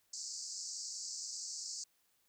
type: band-pass noise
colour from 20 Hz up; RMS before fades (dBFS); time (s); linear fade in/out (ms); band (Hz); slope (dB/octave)
white; -44; 0.13-1.84; 5; 4500 to 7800; 96
effects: white hiss -75 dBFS RMS until 2.28 s